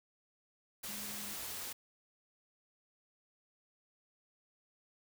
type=tone in noise; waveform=sine; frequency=206.5 Hz; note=G#3; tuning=10 cents flat; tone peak=-51 dBFS; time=0.88-1.34 s; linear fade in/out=10 ms; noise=white; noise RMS=-43 dBFS; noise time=0.83-1.73 s; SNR=-11 dB; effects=none